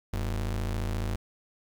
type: ring-modulated tone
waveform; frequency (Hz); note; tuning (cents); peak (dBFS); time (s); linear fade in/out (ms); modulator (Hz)
square; 69.2; C#2; -2; -26; 0.13-1.16; 5; 27.2
effects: 10-bit